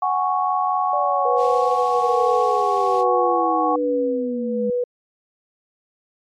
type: chord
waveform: sine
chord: F# suspended second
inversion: none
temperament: equal with one note detuned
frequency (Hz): 740 / 824.4 / 1108.7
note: F#5 / G#5 / C#6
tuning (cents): 0 / -13 / 0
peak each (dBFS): -21 / -24 / -21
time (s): 0.02-3.76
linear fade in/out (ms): 5
type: linear sweep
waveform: sine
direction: down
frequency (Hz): 587.3 to 206.9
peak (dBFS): -23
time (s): 0.93-4.7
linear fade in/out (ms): 2
type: tone with tremolo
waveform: sine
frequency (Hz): 490.6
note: B4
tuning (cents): -12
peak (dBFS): -18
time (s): 1.25-4.84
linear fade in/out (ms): 5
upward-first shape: sine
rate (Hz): 1.2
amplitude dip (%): 60
type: band-stop noise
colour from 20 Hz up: white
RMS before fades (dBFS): -37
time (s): 1.36-3.05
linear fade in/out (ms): 50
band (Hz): 290 to 2200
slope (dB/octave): 24
effects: low-pass 5000 Hz 12 dB/octave + MP3 64 kbps